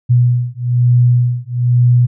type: beating tone pair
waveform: sine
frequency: 121.8 / 122.9 Hz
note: B2 / B2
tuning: -24 / -8 cents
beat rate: 1.1 Hz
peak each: -12 dBFS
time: 0.09-2.07 s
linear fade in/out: 20 ms
effects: none